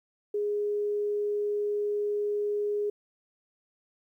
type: tone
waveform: sine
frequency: 414 Hz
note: G#4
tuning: 5 cents flat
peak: -26 dBFS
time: 0.34-2.9 s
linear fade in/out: 5 ms
effects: 11-bit